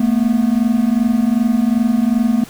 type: tone pair together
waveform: triangle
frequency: 219.8 / 242.4 Hz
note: A3 / B3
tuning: -2 / -32 cents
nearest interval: major second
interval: 170 cents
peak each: -13 dBFS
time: 0-2.44 s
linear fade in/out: 5 ms
effects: pink hiss -38 dBFS RMS until 2.49 s